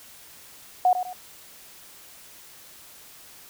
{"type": "tone with echo", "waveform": "sine", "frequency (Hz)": 731, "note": "F#5", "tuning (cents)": -21, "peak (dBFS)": -15, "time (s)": [0.85, 0.93], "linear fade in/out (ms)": 2, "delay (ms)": 100, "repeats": 2, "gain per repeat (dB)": -9, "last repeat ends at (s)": 1.13, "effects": ["white hiss -48 dBFS RMS until 3.49 s"]}